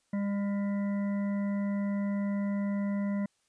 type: harmonic tone with a mistuned harmonic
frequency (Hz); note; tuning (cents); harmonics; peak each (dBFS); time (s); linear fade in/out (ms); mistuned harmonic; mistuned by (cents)
201.1; G3; +44; 1 / 3 / 5 / 7 / 9 / 10; -28 / -41 / -48 / -54 / -58 / -49; 0.13-3.26; 5; 10; -29
effects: white hiss -73 dBFS RMS until 3.48 s + resampled to 22050 Hz